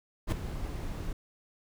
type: noise with ADSR envelope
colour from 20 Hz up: brown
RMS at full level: -23 dBFS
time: 0.27-1.13 s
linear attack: 51 ms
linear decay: 4 ms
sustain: -13 dB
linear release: 5 ms
effects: none